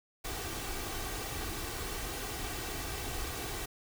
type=noise with comb filter; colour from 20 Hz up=pink; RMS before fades=-38 dBFS; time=0.24-3.66 s; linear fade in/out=10 ms; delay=2.6 ms; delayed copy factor=+0.55; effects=none